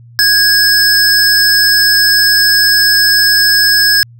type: tone pair together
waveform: square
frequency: 1645 / 5223 Hz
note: G#6 / E8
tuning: -17 / -17 cents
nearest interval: octave + minor sixth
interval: 2000 cents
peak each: -10 dBFS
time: 0.19-4.03 s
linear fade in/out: 0 ms
effects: added 118 Hz sine -35 dBFS peak until 4.19 s